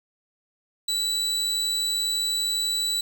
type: tone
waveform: 35% pulse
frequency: 3951 Hz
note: B7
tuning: in tune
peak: -21 dBFS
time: 0.88-3.01 s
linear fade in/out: 5 ms
effects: none